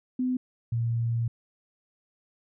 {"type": "tone pair in turn", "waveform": "sine", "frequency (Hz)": [253.5, 116.43], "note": ["B3", "A#2"], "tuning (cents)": [45, -2], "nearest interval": "octave + minor second", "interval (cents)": 1347, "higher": "first", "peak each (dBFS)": -24, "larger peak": "neither", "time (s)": [[0.19, 0.37], [0.72, 1.28]], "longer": "second", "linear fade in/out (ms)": 5, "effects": []}